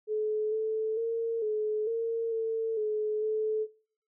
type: tone with pitch steps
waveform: sine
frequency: 429 / 438 / 457.8 / 427.8 / 457.4 / 449 / 427.1 / 433.4 Hz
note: A4 / A4 / A#4 / A4 / A#4 / A4 / G#4 / A4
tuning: -44 / -8 / -31 / -49 / -33 / +35 / +48 / -26 cents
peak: -27 dBFS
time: 0.07-3.67 s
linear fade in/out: 50 ms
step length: 450 ms
effects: noise-tail reverb RT60 0.5 s tail -20 dB re dry

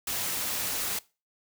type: noise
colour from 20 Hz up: white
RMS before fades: -31 dBFS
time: 0.07-0.99 s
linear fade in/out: 5 ms
effects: noise-tail reverb RT60 0.3 s tail -21 dB re dry

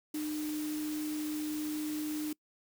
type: tone in noise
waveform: sine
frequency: 303.9 Hz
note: D#4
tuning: 41 cents flat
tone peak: -33 dBFS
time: 0.14-2.33 s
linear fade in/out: 5 ms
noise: white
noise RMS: -45 dBFS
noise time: 0.14-2.33 s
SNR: +9 dB
effects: noise-tail reverb RT60 0.1 s tail -25 dB re dry

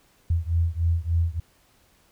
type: beating tone pair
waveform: sine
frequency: 82.41 / 85.81 Hz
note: E2 / F2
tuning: 0 / -30 cents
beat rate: 3.4 Hz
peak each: -23 / -24 dBFS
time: 0.3-1.4 s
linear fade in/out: 5 ms
effects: pink hiss -61 dBFS RMS until 2.11 s

